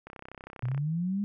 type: click train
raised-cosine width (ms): 0.5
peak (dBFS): -28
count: 24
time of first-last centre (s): 0.07-0.778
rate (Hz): 32.5
type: linear sweep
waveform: sine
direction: up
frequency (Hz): 118.7 to 207.7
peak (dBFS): -27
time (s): 0.63-1.24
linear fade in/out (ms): 0
effects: none